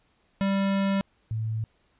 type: tone pair in turn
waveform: square / sine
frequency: 196 / 110.64 Hz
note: G3 / A2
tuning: 0 / +10 cents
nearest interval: minor seventh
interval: 990 cents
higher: first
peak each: -23 / -26 dBFS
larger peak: first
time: 0.41-1.01 / 1.31-1.64 s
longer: first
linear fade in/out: 0 ms
effects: pink hiss -67 dBFS RMS until 1.99 s + resampled to 8000 Hz